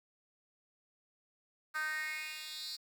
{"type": "tone with high-pass filter sweep", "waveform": "10% pulse", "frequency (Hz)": 309, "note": "D#4", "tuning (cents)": -12, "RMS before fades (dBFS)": -40, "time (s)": [1.74, 2.77], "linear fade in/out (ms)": 20, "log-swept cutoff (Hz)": [1400, 4500], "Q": 5, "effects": ["10-bit"]}